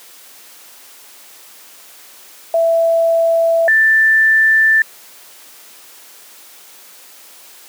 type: tone pair in turn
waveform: sine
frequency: 663 / 1770 Hz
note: E5 / A6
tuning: +10 / +10 cents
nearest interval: octave + perfect fourth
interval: 1700 cents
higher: second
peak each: -10 / -8 dBFS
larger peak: second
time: 2.54-3.68 / 3.68-4.82 s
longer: neither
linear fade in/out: 2 ms
effects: white hiss -41 dBFS RMS until 7.68 s + high-pass 300 Hz 12 dB/octave